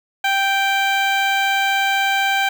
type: tone with notch filter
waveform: 15% pulse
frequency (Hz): 784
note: G5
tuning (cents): 0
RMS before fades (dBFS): -18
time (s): 0.24-2.49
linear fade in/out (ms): 5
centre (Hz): 10000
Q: 0.52
effects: 8-bit